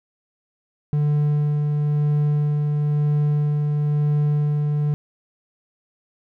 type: tone with tremolo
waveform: triangle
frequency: 147.9 Hz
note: D3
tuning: 13 cents sharp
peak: -14 dBFS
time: 0.93-4.94 s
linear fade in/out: 0 ms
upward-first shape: sine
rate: 1 Hz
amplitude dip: 25%
effects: none